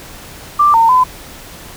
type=tone with pitch steps; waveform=sine; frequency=1179 / 911 / 1012 Hz; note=D6 / A#5 / B5; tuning=+6 / -40 / +42 cents; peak=-6 dBFS; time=0.59-1.04 s; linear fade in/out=10 ms; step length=150 ms; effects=pink hiss -34 dBFS RMS until 1.76 s